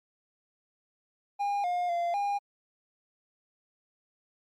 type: tone with pitch steps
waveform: triangle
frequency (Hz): 810 / 711 / 690 / 809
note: G#5 / F5 / F5 / G#5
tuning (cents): -43 / +31 / -21 / -46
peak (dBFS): -25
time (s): 1.39-2.39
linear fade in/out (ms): 20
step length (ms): 250
effects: Opus 48 kbps